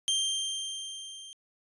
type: tone with level ramp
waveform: sawtooth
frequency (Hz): 3165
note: G7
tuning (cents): +16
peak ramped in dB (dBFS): -21 to -41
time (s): 0.08-1.33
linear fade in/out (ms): 0
effects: resampled to 24000 Hz